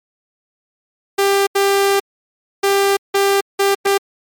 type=tone bursts at uneven times; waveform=sawtooth; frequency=396.2 Hz; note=G4; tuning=18 cents sharp; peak=-8 dBFS; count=6; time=1.18-1.47 / 1.55-2 / 2.63-2.97 / 3.14-3.41 / 3.59-3.75 / 3.85-3.98 s; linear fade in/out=10 ms; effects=MP3 96 kbps